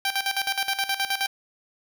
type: tone with tremolo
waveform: 10% pulse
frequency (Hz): 784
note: G5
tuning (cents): 0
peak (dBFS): -14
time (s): 0.05-1.27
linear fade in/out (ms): 2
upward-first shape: square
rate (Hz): 9.5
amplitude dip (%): 75
effects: none